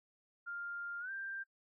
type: tone with pitch glide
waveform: sine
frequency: 1400 to 1580.6 Hz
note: F6 to G6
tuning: +4 to +14 cents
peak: -40 dBFS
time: 0.46-1.44 s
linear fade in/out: 20 ms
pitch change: +210 cents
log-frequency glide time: 1-1.11 s
effects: noise-tail reverb RT60 0.1 s tail -20 dB re dry